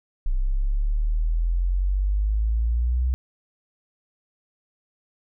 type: exponential sweep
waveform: sine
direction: up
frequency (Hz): 31.36 to 64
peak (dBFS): -19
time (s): 0.26-3.14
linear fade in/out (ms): 0
effects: none